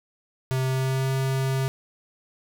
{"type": "tone with pitch glide", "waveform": "square", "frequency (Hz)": [130.81, 133.33], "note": ["C3", "C3"], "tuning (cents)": [0, 33], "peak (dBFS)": -23, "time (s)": [0.51, 1.68], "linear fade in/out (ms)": 0, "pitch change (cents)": 33, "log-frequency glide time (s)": [0.62, 1.12], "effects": []}